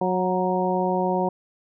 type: harmonic tone with a mistuned harmonic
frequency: 183.2 Hz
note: F#3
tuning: 17 cents flat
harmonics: 1 / 2 / 3 / 4 / 5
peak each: -26 / -26 / -27 / -27 / -27 dBFS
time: 0.01-1.29 s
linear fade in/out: 5 ms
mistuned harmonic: 5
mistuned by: +33 cents
effects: none